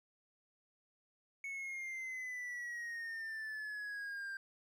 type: exponential sweep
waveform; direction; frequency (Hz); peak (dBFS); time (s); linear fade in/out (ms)
triangle; down; 2215 to 1579; -39; 1.44-4.37; 2
effects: none